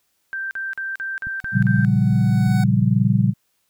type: tone bursts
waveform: sine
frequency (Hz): 1568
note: G6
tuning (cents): 0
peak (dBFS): -24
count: 7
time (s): 0.33-1.848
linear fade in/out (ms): 0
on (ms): 180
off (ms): 43
type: tone with exponential growth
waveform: 25% pulse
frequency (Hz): 746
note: F#5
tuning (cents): +14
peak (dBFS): -23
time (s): 1.21-2.64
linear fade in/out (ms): 5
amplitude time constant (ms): 310
type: click train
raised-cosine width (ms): 5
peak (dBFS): -24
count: 10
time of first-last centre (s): 1.27-2.822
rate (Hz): 5.8
type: chord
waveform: sine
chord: G half-diminished seventh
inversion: first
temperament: equal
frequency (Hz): 116.54 / 138.59 / 174.61 / 196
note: Bb2 / Db3 / F3 / G3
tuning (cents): 0 / 0 / 0 / 0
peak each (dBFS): -18 / -20 / -22 / -19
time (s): 1.52-3.34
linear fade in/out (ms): 50
effects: white hiss -68 dBFS RMS until 3.69 s